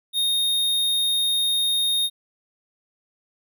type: tone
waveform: square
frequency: 3700 Hz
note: A#7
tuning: 14 cents flat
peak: -20 dBFS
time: 0.13-2.1 s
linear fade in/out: 50 ms
effects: none